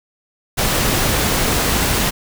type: noise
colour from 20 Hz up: pink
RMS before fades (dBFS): -17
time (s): 0.57-2.11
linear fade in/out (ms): 20
effects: none